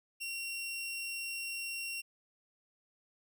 sawtooth tone, 2742 Hz, F7, 32 cents flat, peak -34 dBFS, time 0.2-2.02 s, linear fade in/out 20 ms, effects none

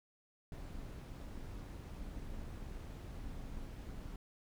brown noise with amplitude modulation, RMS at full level -44 dBFS, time 0.52-4.16 s, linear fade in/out 2 ms, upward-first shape sine, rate 241 Hz, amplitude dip 45%, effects none

